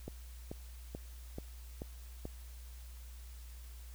click train, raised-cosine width 2 ms, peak -28 dBFS, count 6, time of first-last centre 0.08-2.254 s, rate 2.3 Hz, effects added 60 Hz sine -47 dBFS peak until 3.94 s + white hiss -60 dBFS RMS until 3.94 s

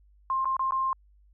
sine tone with dropouts, 1058 Hz, C6, 19 cents sharp, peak -24 dBFS, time 0.3-0.93 s, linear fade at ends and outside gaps 1 ms, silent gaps 0.446-0.455 / 0.567-0.594 / 0.709-0.721 s, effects added 50 Hz sine -56 dBFS peak until 1.33 s

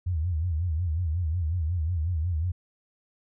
sine tone with vibrato, 83.4 Hz, E2, 21 cents sharp, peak -24 dBFS, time 0.06-2.52 s, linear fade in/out 10 ms, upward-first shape sine, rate 5.5 Hz, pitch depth 160 cents each way, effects none

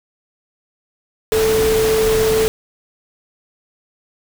sine tone in noise, 440 Hz, A4, in tune, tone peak -13 dBFS, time 1.32-2.48 s, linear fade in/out 0 ms, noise pink, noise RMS -22 dBFS, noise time 1.32-2.48 s, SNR +6 dB, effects none

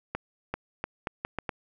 accelerating click train, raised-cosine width 0.5 ms, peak -15 dBFS, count 7, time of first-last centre 0.15-1.492 s, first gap 390 ms, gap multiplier 0.77, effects none

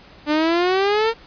sawtooth exponential sweep, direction up, 293.7 to 462.8 Hz, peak -12 dBFS, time 0.26-1.14 s, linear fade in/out 50 ms, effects pink hiss -46 dBFS RMS until 1.26 s + resampled to 11025 Hz

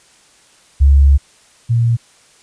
sine tone pair in turn, 69.6 / 117.05 Hz, C#2 / A#2, +8 / +8 cents, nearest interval major sixth, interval 900 cents, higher second, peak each -5 / -10 dBFS, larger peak first, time 0.8-1.18 / 1.69-1.97 s, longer first, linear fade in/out 20 ms, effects white hiss -49 dBFS RMS until 2.42 s + resampled to 22050 Hz

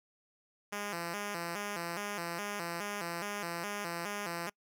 5% pulse tone with vibrato, 186.9 Hz, F#3, 18 cents sharp, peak -25 dBFS, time 0.72-4.5 s, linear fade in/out 10 ms, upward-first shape square, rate 2.4 Hz, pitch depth 160 cents each way, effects noise-tail reverb RT60 0.1 s tail -26 dB re dry

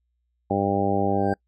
harmonic tone, 99.1 Hz, G2, 19 cents sharp, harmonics 1 / 2 / 3 / 4 / 5 / 6 / 7 / 8, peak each -30 / -27 / -28 / -28 / -30 / -29 / -32 / -26 dBFS, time 0.5-1.34 s, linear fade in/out 10 ms
triangle tone with exponential growth, 1572 Hz, G6, 4 cents sharp, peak -31 dBFS, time 1.08-1.34 s, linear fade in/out 2 ms, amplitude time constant 56 ms
effects noise-tail reverb RT60 0.1 s tail -26 dB re dry + added 60 Hz sine -70 dBFS peak until 1.47 s

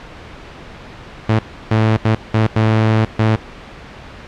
sawtooth tone bursts at uneven times, 110 Hz, A2, in tune, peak -7 dBFS, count 6, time 1.29-1.39 / 1.71-1.97 / 2.05-2.15 / 2.34-2.47 / 2.56-3.05 / 3.19-3.36 s, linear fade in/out 5 ms, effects pink hiss -35 dBFS RMS until 4.27 s + low-pass 3000 Hz 12 dB/octave

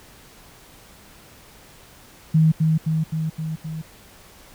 sine tone with echo, 158.6 Hz, D#3, 33 cents sharp, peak -12 dBFS, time 2.34-2.52 s, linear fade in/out 10 ms, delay 260 ms, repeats 5, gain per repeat -3 dB, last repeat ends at 3.82 s, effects pink hiss -48 dBFS RMS until 4.54 s

